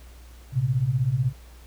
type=beating tone pair; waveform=sine; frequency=116.54 / 132.54 Hz; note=A#2 / C3; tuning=0 / +23 cents; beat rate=16 Hz; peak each=-25 / -22 dBFS; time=0.52-1.33 s; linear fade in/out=50 ms; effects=added 60 Hz sine -44 dBFS peak until 1.66 s + pink hiss -54 dBFS RMS until 1.66 s